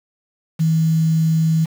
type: tone with quantisation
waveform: sine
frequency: 160.7 Hz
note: E3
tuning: 44 cents flat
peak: -13 dBFS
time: 0.59-1.66 s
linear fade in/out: 20 ms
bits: 6
effects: none